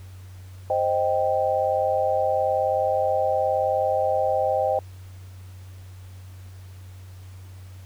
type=chord; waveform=sine; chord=C minor; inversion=none; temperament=equal; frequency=523.3 / 622.3 / 784 Hz; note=C5 / Eb5 / G5; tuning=0 / 0 / 0 cents; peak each=-24 dBFS; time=0.7-4.79 s; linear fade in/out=2 ms; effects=added 93 Hz sine -39 dBFS peak until 7.85 s + pink hiss -54 dBFS RMS until 7.85 s